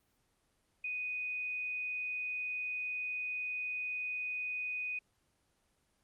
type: tone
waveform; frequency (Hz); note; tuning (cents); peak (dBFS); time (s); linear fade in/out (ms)
sine; 2489; D#7; 0; -35; 0.84-4.99; 5
effects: pink hiss -75 dBFS RMS until 6.03 s + Opus 24 kbps